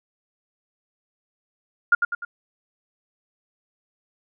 sine tone with echo, 1411 Hz, F6, 17 cents sharp, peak -11 dBFS, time 1.92-1.95 s, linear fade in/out 5 ms, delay 100 ms, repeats 3, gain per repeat -6 dB, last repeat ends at 2.25 s, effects none

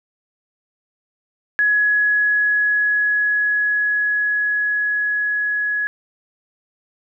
sine tone with level ramp, 1682 Hz, G#6, 22 cents sharp, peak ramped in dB -13 to -18 dBFS, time 1.59-5.87 s, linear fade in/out 0 ms, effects none

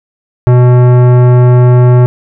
sine tone with tanh clipping, 123.8 Hz, B2, 5 cents sharp, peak -4 dBFS, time 0.47-2.06 s, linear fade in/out 0 ms, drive 17 dB, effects none

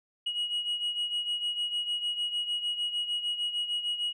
sine beating tone pair, 2900 / 2906.6 Hz, F#7 / F#7, -35 / -31 cents, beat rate 6.6 Hz, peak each -28 / -33 dBFS, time 0.26-4.13 s, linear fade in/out 10 ms, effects tanh soft clip ceiling -26 dBFS

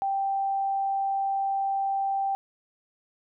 sine tone, 784 Hz, G5, in tune, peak -24 dBFS, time 0.02-2.35 s, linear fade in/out 0 ms, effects none

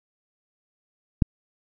click, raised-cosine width 5 ms, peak -4 dBFS, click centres 1.222 s, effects none

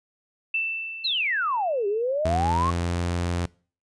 sine tone with exponential decay, 2662 Hz, E7, 16 cents sharp, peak -21 dBFS, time 0.54-2.02 s, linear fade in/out 5 ms, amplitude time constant 320 ms
sine exponential two-way sweep, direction down then up, 4281 to 392 to 1125 Hz, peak -22 dBFS, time 1.04-2.71 s, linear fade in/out 10 ms, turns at 1.87 s
sawtooth tone with pitch glide, 84.4 to 86.97 Hz, E2 to F2, +41 to -7 cents, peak -20 dBFS, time 2.25-3.46 s, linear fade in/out 5 ms, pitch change +52 cents, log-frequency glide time 2.41-2.93 s
effects noise-tail reverb RT60 0.4 s tail -23 dB re dry + resampled to 22050 Hz

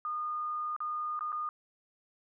sine tone with dropouts, 1222 Hz, D#6, 32 cents flat, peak -32 dBFS, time 0.05-1.49 s, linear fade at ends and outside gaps 1 ms, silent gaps 0.764-0.804 / 1.192-1.208 / 1.32-1.327 s, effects none

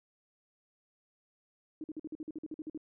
sine tone bursts, 311.1 Hz, D#4, in tune, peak -37 dBFS, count 13, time 1.81-2.776 s, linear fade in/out 2 ms, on 30 ms, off 48 ms, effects none

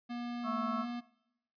square tone, 240.1 Hz, B3, 49 cents flat, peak -38 dBFS, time 0.09-1.01 s, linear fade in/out 20 ms
harmonic tone, 220 Hz, A3, in tune, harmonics 1 / 3 / 5 / 6, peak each -39 / -41 / -38 / -39 dBFS, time 0.43-0.86 s, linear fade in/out 50 ms
effects noise-tail reverb RT60 0.8 s tail -20 dB re dry + resampled to 11025 Hz

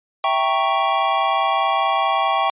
square chord, E diminished seventh, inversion none, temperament equal, 659.3 / 784 / 932.3 / 1108.7 Hz, E5 / G5 / Bb5 / Db6, 0 / 0 / 0 / 0 cents, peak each -25 / -21 / -27 / -21 dBFS, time 0.24-2.5 s, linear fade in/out 2 ms, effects resampled to 8000 Hz

